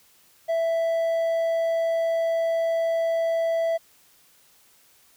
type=tone; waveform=triangle; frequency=661 Hz; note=E5; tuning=5 cents sharp; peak=-19 dBFS; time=0.48-3.78 s; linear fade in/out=20 ms; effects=white hiss -58 dBFS RMS until 5.16 s